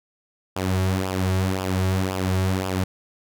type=tone with flanger; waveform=sawtooth; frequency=93.9 Hz; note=F#2; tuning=26 cents sharp; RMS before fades=-23 dBFS; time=0.56-2.84 s; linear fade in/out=5 ms; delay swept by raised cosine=0.48 to 4.08 ms; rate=1.9 Hz; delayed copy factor=-0.65; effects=none